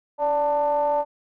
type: ring-modulated tone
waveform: triangle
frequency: 151.6 Hz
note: D#3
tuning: 45 cents flat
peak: -14 dBFS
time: 0.18-1.05 s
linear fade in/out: 50 ms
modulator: 735 Hz
effects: none